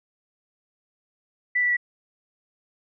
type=tone with pitch steps; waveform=sine; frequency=1977 / 1962.2 / 1947.5 Hz; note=B6 / B6 / B6; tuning=+1 / -12 / -25 cents; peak=-19 dBFS; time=1.55-1.769 s; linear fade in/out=10 ms; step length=73 ms; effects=none